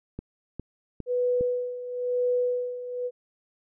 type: click train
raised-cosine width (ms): 3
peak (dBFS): -21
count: 4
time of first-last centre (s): 0.19-1.41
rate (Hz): 2.46
type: tone with tremolo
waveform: sine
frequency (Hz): 493.9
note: B4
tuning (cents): 0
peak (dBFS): -21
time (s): 1.06-3.11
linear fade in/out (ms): 50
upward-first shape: sine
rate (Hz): 0.99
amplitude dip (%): 75
effects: none